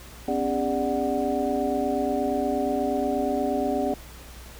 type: tone cluster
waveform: sine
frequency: 254.2 / 282.6 / 405.3 / 590 / 741 Hz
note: C4 / C#4 / G#4 / D5 / F#5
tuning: -50 / +34 / -42 / +8 / +2 cents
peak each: -29 dBFS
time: 0.28-3.94 s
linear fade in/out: 2 ms
effects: added 60 Hz sine -44 dBFS peak until 4.59 s + pink hiss -46 dBFS RMS until 4.59 s